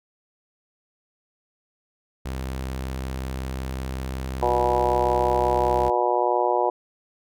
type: tone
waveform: sawtooth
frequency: 65.41 Hz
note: C2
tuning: in tune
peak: -24 dBFS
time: 2.25-5.9 s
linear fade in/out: 10 ms
type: harmonic tone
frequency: 121.6 Hz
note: B2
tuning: 26 cents flat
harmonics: 3 / 4 / 5 / 6 / 7 / 8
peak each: -26 / -26 / -26 / -26 / -26 / -26 dBFS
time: 4.42-6.7 s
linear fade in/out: 5 ms
effects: none